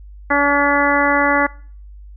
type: harmonic tone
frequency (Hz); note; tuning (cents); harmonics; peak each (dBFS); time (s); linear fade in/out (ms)
285.5; D4; -49; 1 / 2 / 3 / 4 / 5 / 6 / 7; -20 / -20 / -20 / -20 / -20 / -20 / -20; 0.3-1.47; 10
effects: noise-tail reverb RT60 0.5 s tail -24 dB re dry + added 50 Hz sine -35 dBFS peak until 2.16 s